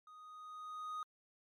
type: tone with level ramp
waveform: triangle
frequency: 1244.5 Hz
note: D#6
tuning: in tune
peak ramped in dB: -53 to -37 dBFS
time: 0.07-1.03 s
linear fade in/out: 2 ms
effects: MP3 64 kbps